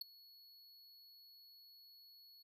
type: tone with ADSR envelope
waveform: square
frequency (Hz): 4374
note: C#8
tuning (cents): -24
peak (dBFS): -38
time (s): 0.01-2.43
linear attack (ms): 4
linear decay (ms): 12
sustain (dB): -22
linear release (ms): 14
effects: none